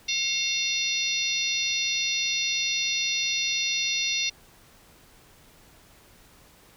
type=harmonic tone with a mistuned harmonic; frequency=719 Hz; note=F#5; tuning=50 cents flat; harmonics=3 / 4 / 5 / 6 / 7 / 8; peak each=-34 / -30 / -29 / -32 / -34 / -31 dBFS; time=0.08-4.3 s; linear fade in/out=10 ms; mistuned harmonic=4; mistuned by=-89 cents; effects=pink hiss -55 dBFS RMS until 6.76 s